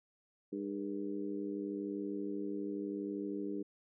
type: harmonic tone with a mistuned harmonic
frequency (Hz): 100.8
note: G2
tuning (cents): +49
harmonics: 2 / 3 / 4 / 5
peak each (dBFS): -43 / -39 / -42 / -49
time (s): 0.52-3.63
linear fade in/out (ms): 10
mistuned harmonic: 5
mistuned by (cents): -100
effects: none